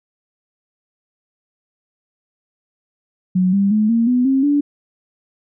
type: tone with pitch steps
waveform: sine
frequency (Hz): 184 / 198.35 / 213.8 / 230.5 / 248.5 / 267.8 / 288.7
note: F#3 / G3 / A3 / A#3 / B3 / C4 / D4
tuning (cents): -9 / +21 / -49 / -19 / +11 / +40 / -30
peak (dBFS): -12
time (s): 3.35-4.61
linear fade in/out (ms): 10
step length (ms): 180
effects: none